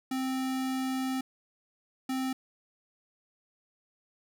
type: tone bursts at uneven times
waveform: square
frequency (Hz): 261.6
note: C4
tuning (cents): 0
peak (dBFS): -30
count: 2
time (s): 0.11-1.21 / 2.09-2.33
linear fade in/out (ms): 5
effects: none